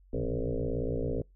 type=tone with frequency modulation; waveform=sine; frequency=206.1 Hz; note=G#3; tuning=13 cents flat; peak=-28 dBFS; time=0.13-1.22 s; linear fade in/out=5 ms; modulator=57.9 Hz; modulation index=5.6; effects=noise-tail reverb RT60 0.2 s tail -26 dB re dry + added 46 Hz sine -56 dBFS peak until 1.35 s